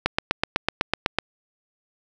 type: click train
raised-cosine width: 0.3 ms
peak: -3 dBFS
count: 10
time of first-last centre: 0.06-1.186 s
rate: 7.99 Hz
effects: none